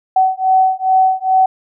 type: beating tone pair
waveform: sine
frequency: 754 / 756.4 Hz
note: F#5 / F#5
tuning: +32 / +38 cents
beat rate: 2.4 Hz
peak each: -13 dBFS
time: 0.16-1.46 s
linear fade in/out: 5 ms
effects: none